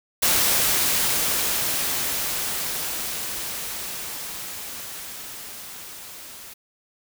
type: noise with level ramp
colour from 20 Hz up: white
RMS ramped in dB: -19 to -41 dBFS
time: 0.22-6.54 s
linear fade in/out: 10 ms
effects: none